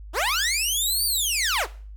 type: linear two-way sweep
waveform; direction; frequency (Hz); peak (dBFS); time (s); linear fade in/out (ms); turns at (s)
15% pulse; up then down; 277.2 to 4699 to 277.2; -15; 0.13-1.67; 50; 1.05
effects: noise-tail reverb RT60 0.4 s tail -17 dB re dry + added 51 Hz sine -37 dBFS peak until 1.96 s

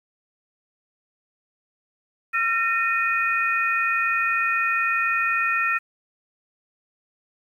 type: tone cluster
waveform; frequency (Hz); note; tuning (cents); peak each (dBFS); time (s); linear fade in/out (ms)
sine; 1363 / 1835 / 2481; F6 / A#6 / D#7; -43 / -28 / -6; -24; 2.33-5.79; 20
effects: 9-bit

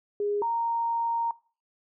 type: tone pair in turn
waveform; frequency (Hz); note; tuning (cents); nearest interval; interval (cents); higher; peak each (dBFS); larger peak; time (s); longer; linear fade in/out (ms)
sine; 411.1 / 928.2; G#4 / A#5; -18 / -8; octave + major second; 1410; second; -25; neither; 0.2-0.42 / 0.42-1.31; second; 2
effects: noise-tail reverb RT60 0.4 s tail -21 dB re dry

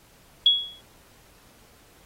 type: tone with exponential decay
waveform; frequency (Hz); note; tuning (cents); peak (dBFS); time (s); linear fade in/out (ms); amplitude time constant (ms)
sine; 3347; G#7; +13; -11; 0.46-0.81; 2; 74
effects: pink hiss -56 dBFS RMS until 2.05 s + AAC 48 kbps

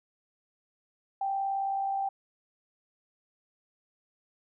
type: tone with amplitude modulation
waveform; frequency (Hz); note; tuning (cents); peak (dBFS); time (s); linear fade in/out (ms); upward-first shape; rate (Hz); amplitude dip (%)
sine; 784; G5; 0; -26; 1.21-2.09; 5; sine; 59.2; 35
effects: none

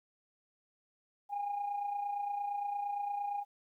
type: tone with amplitude modulation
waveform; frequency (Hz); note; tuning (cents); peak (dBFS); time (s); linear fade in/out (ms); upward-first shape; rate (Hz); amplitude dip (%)
sine; 814; G#5; -35; -30; 1.29-3.45; 50; sine; 28.7; 55
effects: tanh soft clip ceiling -29 dBFS + 12-bit

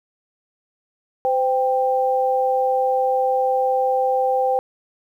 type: tone pair together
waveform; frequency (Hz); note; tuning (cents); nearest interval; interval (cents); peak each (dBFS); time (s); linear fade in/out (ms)
sine; 513.8 / 788; C5 / G5; -32 / +9; perfect fifth; 741; -19; 1.25-4.59; 0
effects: 9-bit

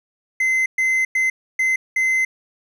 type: tone bursts at uneven times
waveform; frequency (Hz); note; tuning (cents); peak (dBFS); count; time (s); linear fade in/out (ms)
triangle; 2059; C7; -28; -14; 5; 0.4-0.66 / 0.78-1.05 / 1.15-1.3 / 1.59-1.76 / 1.96-2.25; 5
effects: none

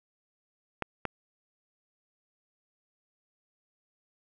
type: clicks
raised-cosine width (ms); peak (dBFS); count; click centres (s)
0.5; -15; 2; 0.823 / 1.053
effects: none

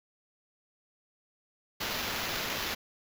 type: noise with sample-and-hold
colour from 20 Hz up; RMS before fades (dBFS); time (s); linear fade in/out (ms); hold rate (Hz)
white; -34; 1.8-2.75; 10; 8820
effects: none

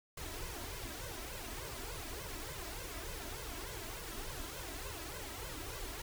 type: noise with flanger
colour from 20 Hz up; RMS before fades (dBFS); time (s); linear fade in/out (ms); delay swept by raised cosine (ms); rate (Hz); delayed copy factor
pink; -44; 0.17-6.02; 5; 1.9 to 3.1; 3.4; +1
effects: none

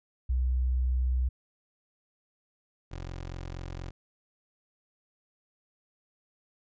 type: tone pair in turn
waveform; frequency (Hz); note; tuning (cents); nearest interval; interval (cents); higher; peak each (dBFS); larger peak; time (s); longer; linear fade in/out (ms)
sine / 20% pulse; 63 / 44.2; B1 / F1; +35 / +22; tritone; 613; first; -24 / -32; first; 0.29-1.29 / 2.91-3.91; neither; 10
effects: resampled to 16000 Hz

